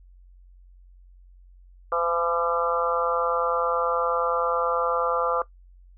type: harmonic tone with a mistuned harmonic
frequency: 170 Hz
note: F3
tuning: 46 cents flat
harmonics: 3 / 4 / 5 / 6 / 7 / 8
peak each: -26 / -32 / -33 / -33 / -25 / -30 dBFS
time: 1.92-5.42 s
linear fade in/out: 2 ms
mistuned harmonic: 6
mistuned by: -15 cents
effects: noise-tail reverb RT60 0.1 s tail -17 dB re dry + added 45 Hz sine -48 dBFS peak until 5.97 s